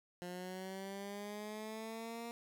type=linear sweep; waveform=15% pulse; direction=up; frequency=176.6 to 235.2 Hz; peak=-37 dBFS; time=0.22-2.31 s; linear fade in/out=0 ms; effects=none